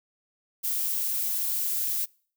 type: noise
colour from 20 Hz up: violet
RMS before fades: -28 dBFS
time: 0.63-2.06 s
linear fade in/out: 20 ms
effects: noise-tail reverb RT60 0.5 s tail -26 dB re dry